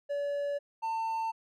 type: tone pair in turn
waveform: triangle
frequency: 572 / 898 Hz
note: D5 / A5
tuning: -46 / +35 cents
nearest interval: minor sixth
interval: 781 cents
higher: second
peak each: -28 dBFS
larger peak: neither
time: 0.09-0.59 / 0.82-1.32 s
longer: neither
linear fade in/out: 20 ms
effects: none